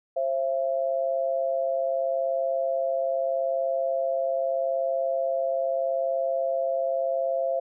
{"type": "tone pair together", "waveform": "sine", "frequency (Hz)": [532.2, 673], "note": ["C5", "E5"], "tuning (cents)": [29, 36], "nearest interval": "major third", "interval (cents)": 407, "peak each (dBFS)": -26, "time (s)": [0.16, 7.6], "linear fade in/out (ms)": 10, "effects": []}